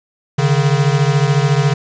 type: beating tone pair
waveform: square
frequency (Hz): 138.3 / 152.3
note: C#3 / D#3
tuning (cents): -4 / -37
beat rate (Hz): 14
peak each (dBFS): -14 / -16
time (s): 0.38-1.74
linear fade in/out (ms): 10
effects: resampled to 16000 Hz + 7-bit